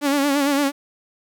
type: tone with vibrato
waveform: sawtooth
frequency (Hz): 282.7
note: C#4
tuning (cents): +34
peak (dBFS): -13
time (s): 0.01-0.72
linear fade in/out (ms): 50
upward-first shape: sine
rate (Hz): 8.8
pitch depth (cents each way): 62
effects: 9-bit